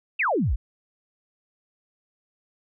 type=exponential sweep; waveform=sine; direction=down; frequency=2872 to 40.96 Hz; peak=-20 dBFS; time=0.19-0.56 s; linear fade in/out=10 ms; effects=none